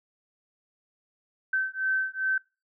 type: beating tone pair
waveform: sine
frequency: 1540 / 1542.5 Hz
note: G6 / G6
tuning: -31 / -28 cents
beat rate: 2.5 Hz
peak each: -28 dBFS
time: 1.53-2.38 s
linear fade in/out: 5 ms
effects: noise-tail reverb RT60 0.3 s tail -25 dB re dry